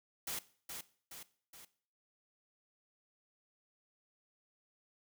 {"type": "noise with echo", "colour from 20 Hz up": "white", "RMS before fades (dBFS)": -40, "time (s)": [0.27, 0.39], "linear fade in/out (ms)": 5, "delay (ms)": 420, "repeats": 3, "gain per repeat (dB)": -5, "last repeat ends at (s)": 1.65, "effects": ["noise-tail reverb RT60 0.5 s tail -18 dB re dry"]}